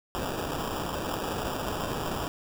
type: noise with sample-and-hold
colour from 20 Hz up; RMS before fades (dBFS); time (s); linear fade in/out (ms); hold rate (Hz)
white; -32; 0.15-2.28; 0; 2100
effects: none